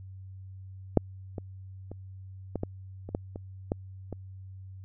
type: clicks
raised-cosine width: 2 ms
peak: -6 / -22 / -27 / -17 / -17 / -26 / -15 / -25 / -14 / -23 dBFS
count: 10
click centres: 0.973 / 1.382 / 1.916 / 2.557 / 2.634 / 3.09 / 3.149 / 3.359 / 3.719 / 4.127 s
effects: added 95 Hz sine -42 dBFS peak until 4.84 s